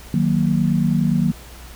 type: chord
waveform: sine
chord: D# minor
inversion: none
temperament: equal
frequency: 155.56 / 185 / 233.1 Hz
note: D#3 / F#3 / A#3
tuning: 0 / 0 / 0 cents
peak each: -19 / -19 / -20 dBFS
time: 0.14-1.32 s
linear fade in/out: 2 ms
effects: added 60 Hz sine -39 dBFS peak until 1.75 s + pink hiss -42 dBFS RMS until 1.75 s